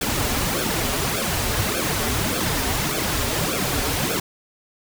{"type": "noise with flanger", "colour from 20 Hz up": "pink", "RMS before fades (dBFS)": -23, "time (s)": [0.01, 4.2], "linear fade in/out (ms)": 5, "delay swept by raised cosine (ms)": [1, 6.2], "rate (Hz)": 1.7, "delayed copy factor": -0.8, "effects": []}